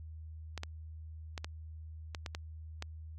clicks, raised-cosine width 0.2 ms, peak -22 dBFS, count 8, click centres 0.577 / 0.634 / 1.378 / 1.445 / 2.148 / 2.262 / 2.349 / 2.824 s, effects added 79 Hz sine -44 dBFS peak until 3.18 s

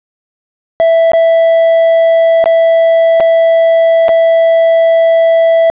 triangle tone with dropouts, 660 Hz, E5, 2 cents sharp, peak -3 dBFS, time 0.8-5.7 s, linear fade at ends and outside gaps 0 ms, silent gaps 1.118-1.134 / 2.441-2.458 / 3.2-3.205 / 4.083-4.091 s, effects resampled to 8000 Hz + 7-bit

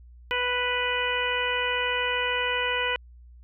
harmonic tone, 493.9 Hz, B4, in tune, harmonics 1 / 2 / 3 / 4 / 5 / 6, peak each -31 / -31 / -31 / -31 / -31 / -31 dBFS, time 0.31-2.96 s, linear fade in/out 0 ms, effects added 60 Hz sine -46 dBFS peak until 3.43 s

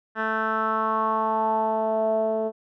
10% pulse tone with low-pass filter sweep, 220 Hz, A3, in tune, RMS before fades -24 dBFS, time 0.15-2.52 s, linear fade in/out 50 ms, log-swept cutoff 1700 to 550 Hz, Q 4.8, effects none

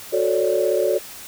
sine chord, D major seventh, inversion first, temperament just, 367.1 / 440.5 / 550.6 / 587.3 Hz, F#4 / A4 / C#5 / D5, -14 / +2 / -12 / 0 cents, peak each -22 dBFS, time 0.12-0.99 s, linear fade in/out 20 ms, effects tanh soft clip ceiling -6 dBFS + white hiss -38 dBFS RMS until 1.27 s

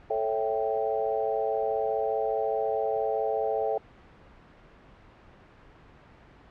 sine chord, A dominant seventh, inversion none, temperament equal, 440 / 554.4 / 659.3 / 784 Hz, A4 / C#5 / E5 / G5, 0 / 0 / 0 / 0 cents, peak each -29 / -32 / -31 / -31 dBFS, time 0.1-3.78 s, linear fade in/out 5 ms, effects pink hiss -53 dBFS RMS until 6.5 s + low-pass 2000 Hz 12 dB/octave

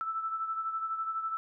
sine beating tone pair, 1318.5 / 1330.5 Hz, E6 / E6, 0 / +16 cents, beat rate 12 Hz, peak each -32 / -40 dBFS, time 0.01-1.37 s, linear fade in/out 0 ms, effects none

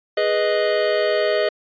square chord, G# minor, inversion none, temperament equal, 415.3 / 493.9 / 622.3 Hz, G#4 / B4 / D#5, 0 / 0 / 0 cents, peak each -23 / -25 / -20 dBFS, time 0.17-1.49 s, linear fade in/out 5 ms, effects resampled to 11025 Hz

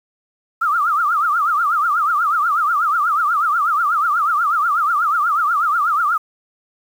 sine tone with vibrato, 1273 Hz, D#6, 39 cents sharp, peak -14 dBFS, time 0.61-6.18 s, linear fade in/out 10 ms, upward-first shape triangle, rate 8.2 Hz, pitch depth 210 cents each way, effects 7-bit

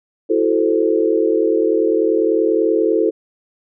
sine chord, F# half-diminished seventh, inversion third, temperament equal, 329.6 / 370 / 440 / 523.3 Hz, E4 / F#4 / A4 / C5, 0 / 0 / 0 / 0 cents, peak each -18 / -20 / -16 / -22 dBFS, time 0.29-3.11 s, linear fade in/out 20 ms, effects none

